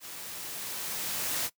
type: noise with level ramp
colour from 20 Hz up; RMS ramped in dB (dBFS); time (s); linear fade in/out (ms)
white; -43 to -30; 0-1.5; 50
effects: noise-tail reverb RT60 0.1 s tail -20 dB re dry + high-pass 100 Hz 12 dB/octave